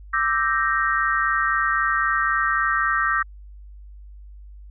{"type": "chord", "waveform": "sine", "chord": "E half-diminished seventh", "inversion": "third", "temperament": "equal", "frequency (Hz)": [1174.7, 1318.5, 1568, 1864.7], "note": ["D6", "E6", "G6", "Bb6"], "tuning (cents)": [0, 0, 0, 0], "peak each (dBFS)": -24, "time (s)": [0.13, 3.23], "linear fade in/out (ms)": 10, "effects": ["added 50 Hz sine -39 dBFS peak until 4.7 s"]}